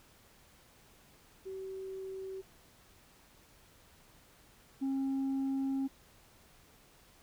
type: tone pair in turn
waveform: sine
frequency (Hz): 381.9 / 270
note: G4 / C#4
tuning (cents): -45 / -45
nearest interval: tritone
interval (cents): 600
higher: first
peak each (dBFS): -39 / -28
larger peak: second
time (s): 1.45-2.42 / 4.81-5.88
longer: second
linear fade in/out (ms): 20
effects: tanh soft clip ceiling -30 dBFS + pink hiss -62 dBFS RMS until 7.22 s